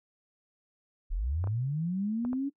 sine linear sweep, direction up, 32.36 to 285.4 Hz, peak -28 dBFS, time 1.1-2.5 s, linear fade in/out 20 ms
clicks, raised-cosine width 1 ms, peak -27 dBFS, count 4, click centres 1.441 / 1.473 / 2.25 / 2.331 s
effects noise-tail reverb RT60 0.1 s tail -20 dB re dry

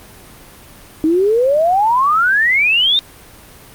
sine exponential sweep, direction up, 306.5 to 3719 Hz, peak -10 dBFS, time 1.04-2.99 s, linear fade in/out 0 ms, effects pink hiss -40 dBFS RMS until 3.74 s + Opus 32 kbps

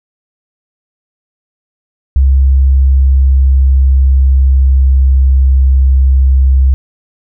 sine tone with pitch glide, 67 to 66.19 Hz, C2 to C2, +42 to +21 cents, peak -4 dBFS, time 2.16-6.74 s, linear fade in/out 0 ms, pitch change -21 cents, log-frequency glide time 2.33-5.42 s, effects none

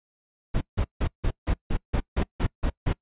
brown noise bursts, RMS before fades -23 dBFS, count 11, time 0.54-2.932 s, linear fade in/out 10 ms, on 72 ms, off 160 ms, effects noise-tail reverb RT60 0.1 s tail -24 dB re dry + resampled to 8000 Hz

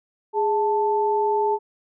sine tone pair together, 414.8 / 880 Hz, G#4 / A5, -2 / 0 cents, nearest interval octave + minor second, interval 1302 cents, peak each -21 dBFS, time 0.33-1.59 s, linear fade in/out 50 ms, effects none

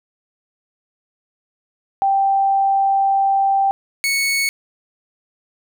sine / sawtooth tone pair in turn, 784 / 2213 Hz, G5 / C#7, 0 / -3 cents, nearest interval octave + tritone, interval 1797 cents, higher second, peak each -13 / -13 dBFS, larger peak neither, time 2.02-3.71 / 4.04-4.49 s, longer first, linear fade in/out 0 ms, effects none

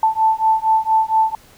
sine beating tone pair, 880 / 884.3 Hz, A5 / A5, 0 / +8 cents, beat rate 4.3 Hz, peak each -16 dBFS, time 0.03-1.35 s, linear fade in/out 2 ms, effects pink hiss -48 dBFS RMS until 1.57 s

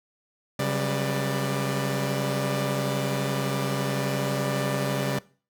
sawtooth tone cluster, 136.6 / 185.7 / 197.5 / 491.5 / 592 Hz, C#3 / F#3 / G3 / B4 / D5, -25 / +7 / +13 / -8 / +14 cents, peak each -23 / -32 / -29 / -32 / -28 dBFS, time 0.59-5.19 s, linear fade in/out 5 ms, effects noise-tail reverb RT60 0.4 s tail -21 dB re dry

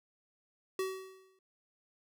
square tone with exponential decay, 379.1 Hz, F#4, 42 cents sharp, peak -31 dBFS, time 0.79-1.39 s, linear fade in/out 2 ms, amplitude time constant 130 ms, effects none

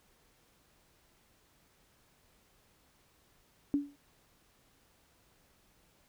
sine tone with exponential decay, 285.9 Hz, D4, 46 cents flat, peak -23 dBFS, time 3.74-3.96 s, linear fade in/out 0 ms, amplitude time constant 47 ms, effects pink hiss -68 dBFS RMS until 6.08 s

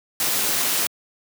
white noise with amplitude modulation, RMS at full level -20 dBFS, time 0.2-0.87 s, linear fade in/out 2 ms, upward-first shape sine, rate 209 Hz, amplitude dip 40%, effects high-pass 150 Hz 12 dB/octave

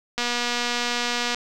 click train, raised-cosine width 0.2 ms, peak -8 dBFS, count 282, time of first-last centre 0.18-1.346 s, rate 241 Hz, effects none

